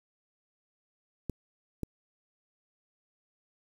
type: clicks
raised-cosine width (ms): 3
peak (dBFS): -20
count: 2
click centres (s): 1.297 / 1.833
effects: 8-bit